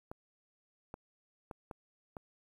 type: clicks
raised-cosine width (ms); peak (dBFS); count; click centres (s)
1; -29; 5; 0.115 / 0.941 / 1.512 / 1.712 / 2.168
effects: 10-bit